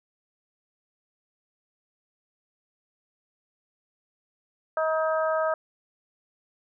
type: harmonic tone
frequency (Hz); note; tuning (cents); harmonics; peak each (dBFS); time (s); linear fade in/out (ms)
317.1; D#4; +33; 2 / 3 / 4 / 5; -24 / -33 / -29 / -34; 4.77-5.54; 2
effects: none